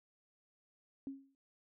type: tone with exponential decay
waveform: sine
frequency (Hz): 272.4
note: C#4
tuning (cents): -30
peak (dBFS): -37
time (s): 1.07-1.35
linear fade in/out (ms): 1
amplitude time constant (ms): 60
effects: noise-tail reverb RT60 0.3 s tail -24 dB re dry